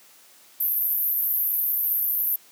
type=band-pass noise; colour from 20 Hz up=white; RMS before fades=-24 dBFS; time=0.6-2.36 s; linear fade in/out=5 ms; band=12000 to 14000 Hz; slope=96 dB/octave; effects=white hiss -53 dBFS RMS until 2.51 s + high-pass 200 Hz 12 dB/octave